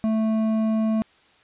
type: tone with hard clipping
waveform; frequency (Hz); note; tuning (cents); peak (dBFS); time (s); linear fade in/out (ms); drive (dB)
sine; 220; A3; 0; -21; 0.04-1.02; 0; 8
effects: white hiss -57 dBFS RMS until 1.43 s + resampled to 8000 Hz